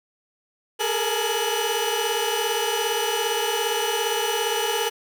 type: tone cluster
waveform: sawtooth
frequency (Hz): 412.8 / 450.3 / 467.7 / 848 / 2960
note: G#4 / A4 / A#4 / G#5 / F#7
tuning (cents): -10 / +40 / +6 / +36 / 0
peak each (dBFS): -25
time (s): 0.79-4.9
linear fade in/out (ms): 20
effects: none